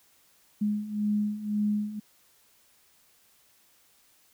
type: beating tone pair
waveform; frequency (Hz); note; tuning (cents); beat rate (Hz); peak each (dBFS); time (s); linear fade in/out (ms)
sine; 207.7 / 209.6; G#3 / G#3; 0 / +16; 1.9; -31 / -27; 0.61-2; 10
effects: white hiss -63 dBFS RMS until 4.33 s